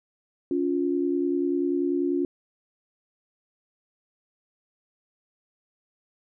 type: tone pair together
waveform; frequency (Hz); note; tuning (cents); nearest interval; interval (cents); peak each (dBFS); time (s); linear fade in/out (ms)
sine; 282 / 352.2; C#4 / F4; +30 / +15; major third; 385; -25; 0.51-2.25; 2
effects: none